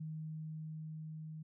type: tone with level ramp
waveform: sine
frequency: 156.7 Hz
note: D#3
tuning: 13 cents sharp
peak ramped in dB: -40 to -44 dBFS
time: 0-1.43 s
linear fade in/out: 10 ms
effects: none